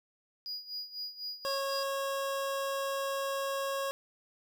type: tone with tremolo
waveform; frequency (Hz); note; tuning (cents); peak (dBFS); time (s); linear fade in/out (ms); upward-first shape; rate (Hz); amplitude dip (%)
triangle; 4900; D#8; -27; -34; 0.46-1.83; 0; sine; 4; 80
type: tone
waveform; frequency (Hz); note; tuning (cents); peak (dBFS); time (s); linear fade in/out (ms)
25% pulse; 548; C#5; -20; -28; 1.45-3.91; 0
effects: none

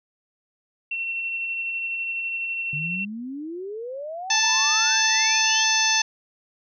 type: tone with tremolo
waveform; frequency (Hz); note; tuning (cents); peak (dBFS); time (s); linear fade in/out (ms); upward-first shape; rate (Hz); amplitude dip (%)
sine; 2712; E7; +49; -24; 0.91-3.05; 5; triangle; 12; 30
type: exponential sweep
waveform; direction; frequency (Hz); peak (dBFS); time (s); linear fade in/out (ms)
sine; up; 142.8 to 3322; -30; 2.73-5.64; 2
type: harmonic tone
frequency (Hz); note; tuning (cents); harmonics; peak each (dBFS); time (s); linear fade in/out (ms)
880; A5; 0; 1 / 2 / 3 / 4 / 5 / 6 / 7; -27 / -26 / -25 / -27 / -28 / -26 / -23; 4.3-6.02; 5
effects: none

